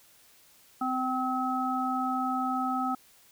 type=harmonic tone; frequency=257.4 Hz; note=C4; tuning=28 cents flat; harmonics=1 / 3 / 5; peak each=-31 / -31 / -31 dBFS; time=0.81-2.95 s; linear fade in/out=5 ms; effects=white hiss -59 dBFS RMS until 3.31 s